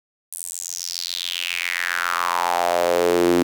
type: tone with high-pass filter sweep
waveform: sawtooth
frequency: 87.31 Hz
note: F2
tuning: in tune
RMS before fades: -22 dBFS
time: 0.32-3.43 s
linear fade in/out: 5 ms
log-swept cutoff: 10000 to 290 Hz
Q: 4.5
effects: 8-bit